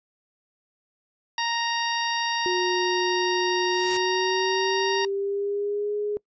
harmonic tone, 932.3 Hz, A#5, in tune, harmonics 1 / 2 / 3 / 4 / 5 / 6, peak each -27 / -30 / -32 / -33 / -34 / -35 dBFS, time 1.38-5.05 s, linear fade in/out 2 ms
sine tone with pitch glide, 362 to 415.8 Hz, F#4 to G#4, -38 to +2 cents, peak -24 dBFS, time 2.46-6.17 s, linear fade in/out 0 ms, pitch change +240 cents, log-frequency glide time 3.71-5.94 s
white noise with exponential growth, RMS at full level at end -31 dBFS, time 3.46-3.97 s, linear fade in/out 0 ms, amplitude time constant 110 ms
effects noise-tail reverb RT60 0.1 s tail -24 dB re dry + resampled to 16000 Hz

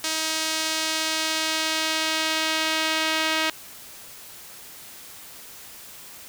sawtooth tone with band-pass filter sweep, 316.9 Hz, D#4, 32 cents sharp, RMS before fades -25 dBFS, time 0.04-3.5 s, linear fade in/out 2 ms, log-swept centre 5600 to 2900 Hz, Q 0.93, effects white hiss -43 dBFS RMS until 6.28 s

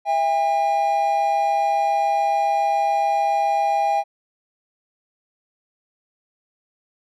triangle tone pair together, 659.3 / 806.4 Hz, E5 / G5, 0 / +49 cents, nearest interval minor third, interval 349 cents, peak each -22 / -16 dBFS, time 0.05-4.04 s, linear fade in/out 50 ms, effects none

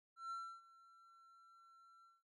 triangle tone with ADSR envelope, 1351 Hz, E6, 42 cents sharp, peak -40 dBFS, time 0.16-2.23 s, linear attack 150 ms, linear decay 300 ms, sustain -21 dB, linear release 190 ms, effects MP3 48 kbps

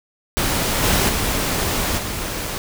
pink noise with level steps, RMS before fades -20 / -17 / -21 / -26 dBFS, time 0.37-2.58 s, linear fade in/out 0 ms, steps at 0.82 / 1.08 / 1.97 s, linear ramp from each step 20 ms, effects none

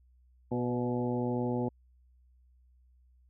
harmonic tone with a mistuned harmonic, 122.1 Hz, B2, 19 cents flat, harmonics 1 / 2 / 3 / 4 / 5 / 6 / 7, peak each -35 / -32 / -36 / -37 / -43 / -45 / -41 dBFS, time 0.51-1.69 s, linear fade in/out 10 ms, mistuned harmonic 4, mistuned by +24 cents, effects added 62 Hz sine -60 dBFS peak until 3.29 s

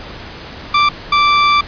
sawtooth tone pair in turn, 1174.7 / 1170.3 Hz, D6 / D6, 0 / -6 cents, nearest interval unison, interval 6 cents, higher first, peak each -5 dBFS, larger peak neither, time 0.74-0.89 / 1.12-1.61 s, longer second, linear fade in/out 5 ms, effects pink hiss -31 dBFS RMS until 1.67 s + resampled to 11025 Hz

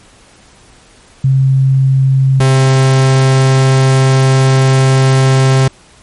sine / 45% pulse tone pair in turn, 133.7 / 132.7 Hz, C3 / C3, +38 / +25 cents, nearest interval unison, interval 13 cents, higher first, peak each -6 dBFS, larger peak neither, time 1.24-2.4 / 2.4-5.68 s, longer second, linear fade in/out 5 ms, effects pink hiss -43 dBFS RMS until 6.02 s + MP3 48 kbps

